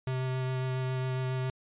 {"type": "tone with vibrato", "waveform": "square", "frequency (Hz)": 129.5, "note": "C3", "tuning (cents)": -17, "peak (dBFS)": -30, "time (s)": [0.07, 1.5], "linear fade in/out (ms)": 2, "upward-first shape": "sine", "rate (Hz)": 7.3, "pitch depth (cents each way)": 10, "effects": ["resampled to 8000 Hz"]}